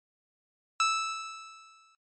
sawtooth tone with exponential decay, 1314 Hz, E6, 6 cents flat, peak -18 dBFS, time 0.8-1.95 s, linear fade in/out 1 ms, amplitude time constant 250 ms, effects noise-tail reverb RT60 0.1 s tail -21 dB re dry + MP3 32 kbps

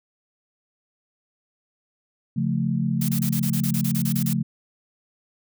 sine chord, Db augmented, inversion none, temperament equal, 138.59 / 174.61 / 220 Hz, Db3 / F3 / A3, 0 / 0 / 0 cents, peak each -25 dBFS, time 2.36-4.43 s, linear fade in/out 10 ms
blue noise bursts, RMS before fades -30 dBFS, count 13, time 3.01-4.333 s, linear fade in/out 5 ms, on 75 ms, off 29 ms
effects none

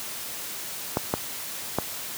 clicks, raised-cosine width 1 ms, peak -8 dBFS, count 3, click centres 0.971 / 1.139 / 1.786 s, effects white hiss -35 dBFS RMS until 2.17 s + high-pass 80 Hz 12 dB/octave

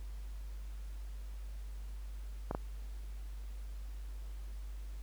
clicks, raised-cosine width 1 ms, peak -21 dBFS, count 2, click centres 2.511 / 2.549 s, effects added 50 Hz sine -41 dBFS peak until 5.02 s + pink hiss -62 dBFS RMS until 5.02 s

